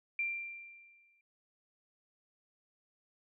sine tone with exponential decay, 2368 Hz, D7, 14 cents sharp, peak -30 dBFS, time 0.19-1.21 s, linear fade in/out 2 ms, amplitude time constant 220 ms, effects none

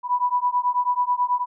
sine beating tone pair, 981 / 990.2 Hz, B5 / B5, -12 / +4 cents, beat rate 9.2 Hz, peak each -22 dBFS, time 0.03-1.46 s, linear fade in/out 50 ms, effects none

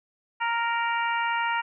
harmonic tone, 465.8 Hz, A#4, 1 cent flat, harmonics 2 / 3 / 4 / 5 / 6, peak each -26 / -30 / -32 / -34 / -36 dBFS, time 0.4-1.62 s, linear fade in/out 20 ms, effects none

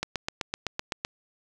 click train, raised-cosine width 0.2 ms, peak -11 dBFS, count 9, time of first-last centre 0.03-1.049 s, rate 7.85 Hz, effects none

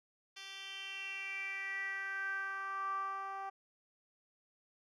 10% pulse tone with band-pass filter sweep, 390 Hz, G4, 9 cents flat, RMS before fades -41 dBFS, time 0.36-3.5 s, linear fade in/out 10 ms, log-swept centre 3800 to 900 Hz, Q 6.5, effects none

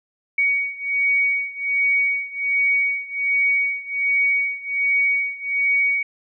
sine beating tone pair, 2246 / 2247.3 Hz, C#7 / C#7, +22 / +23 cents, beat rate 1.3 Hz, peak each -20 / -22 dBFS, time 0.38-6.03 s, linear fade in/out 5 ms, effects none

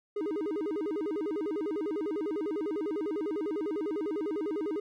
triangle tone with vibrato, 360 Hz, F#4, 47 cents flat, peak -28 dBFS, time 0.16-4.8 s, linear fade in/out 5 ms, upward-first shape square, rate 10 Hz, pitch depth 240 cents each way, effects none

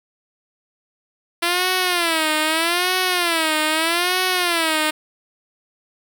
5% pulse tone with vibrato, 337.9 Hz, E4, 43 cents sharp, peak -6 dBFS, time 1.42-4.91 s, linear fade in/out 10 ms, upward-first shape sine, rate 0.8 Hz, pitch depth 160 cents each way, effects none

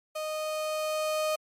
35% pulse tone with level ramp, 619 Hz, D#5, 9 cents flat, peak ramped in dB -30 to -24 dBFS, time 0.15-1.36 s, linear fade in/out 10 ms, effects MP3 64 kbps

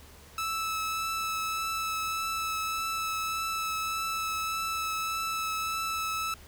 sawtooth tone with vibrato, 1309 Hz, E6, 13 cents flat, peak -26 dBFS, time 0.38-6.34 s, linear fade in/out 2 ms, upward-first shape triangle, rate 1.7 Hz, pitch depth 14 cents each way, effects added 73 Hz sine -54 dBFS peak until 6.47 s + pink hiss -53 dBFS RMS until 6.47 s

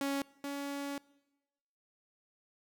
sawtooth tone pair in turn, 277.8 / 281.8 Hz, C#4 / C#4, +4 / +29 cents, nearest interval unison, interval 25 cents, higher second, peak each -28 / -33 dBFS, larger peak first, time 0.01-0.22 / 0.44-0.98 s, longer second, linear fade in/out 2 ms, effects noise-tail reverb RT60 1.0 s tail -22 dB re dry

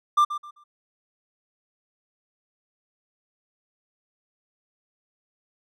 triangle tone with echo, 1188 Hz, D6, 20 cents sharp, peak -13 dBFS, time 0.17-0.25 s, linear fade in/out 10 ms, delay 130 ms, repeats 3, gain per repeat -12 dB, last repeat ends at 0.64 s, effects none

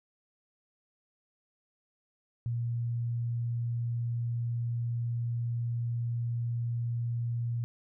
sine tone, 118.2 Hz, A#2, 24 cents sharp, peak -29 dBFS, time 2.46-7.64 s, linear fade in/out 0 ms, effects none

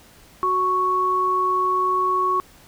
sine tone pair together, 370 / 1108.7 Hz, F#4 / C#6, 0 / 0 cents, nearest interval octave + perfect fifth, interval 1900 cents, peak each -26 / -18 dBFS, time 0.43-2.4 s, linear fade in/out 0 ms, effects pink hiss -50 dBFS RMS until 2.67 s

